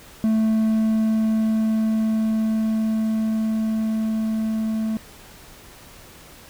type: tone with level ramp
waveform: triangle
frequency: 220 Hz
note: A3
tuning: in tune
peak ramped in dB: -14 to -19 dBFS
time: 0.24-4.97 s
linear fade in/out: 0 ms
effects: pink hiss -45 dBFS RMS until 6.49 s